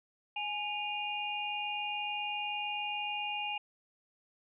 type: tone cluster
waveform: sine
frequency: 833 / 2458 / 2807 Hz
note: G#5 / D#7 / F7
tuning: +5 / -22 / +8 cents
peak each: -38 / -38 / -38 dBFS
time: 0.36-3.58 s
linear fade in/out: 5 ms
effects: none